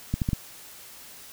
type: clicks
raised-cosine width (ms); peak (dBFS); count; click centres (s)
5; -12; 4; 0.14 / 0.218 / 0.289 / 0.332
effects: white hiss -46 dBFS RMS until 1.32 s